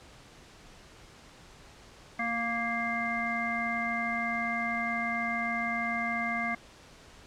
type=harmonic tone with a mistuned harmonic; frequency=233.1 Hz; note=A#3; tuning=in tune; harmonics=1 / 3 / 5 / 7 / 9; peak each=-36 / -35 / -37 / -38 / -32 dBFS; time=2.19-6.55 s; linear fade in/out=5 ms; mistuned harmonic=1; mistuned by=-17 cents; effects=pink hiss -53 dBFS RMS until 7.26 s + low-pass 7000 Hz 12 dB/octave